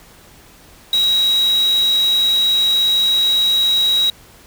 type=tone in noise; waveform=sine; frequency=3837 Hz; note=A#7; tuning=49 cents sharp; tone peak=-12 dBFS; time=0.93-4.1 s; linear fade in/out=2 ms; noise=white; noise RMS=-30 dBFS; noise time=0.93-4.1 s; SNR=+15 dB; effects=pink hiss -45 dBFS RMS until 4.46 s